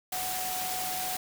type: tone in noise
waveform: sine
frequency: 740 Hz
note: F#5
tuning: in tune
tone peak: -35 dBFS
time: 0.12-1.17 s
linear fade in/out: 5 ms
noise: white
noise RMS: -34 dBFS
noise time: 0.12-1.17 s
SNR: -4 dB
effects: none